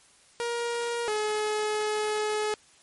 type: tone pair in turn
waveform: sawtooth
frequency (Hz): 472.4 / 425.4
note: A#4 / G#4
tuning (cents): +23 / +42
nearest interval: major second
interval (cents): 181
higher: first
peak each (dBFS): -24 / -22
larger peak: second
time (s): 0.4-1.08 / 1.08-2.54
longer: second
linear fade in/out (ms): 0
effects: white hiss -58 dBFS RMS until 2.82 s + MP3 48 kbps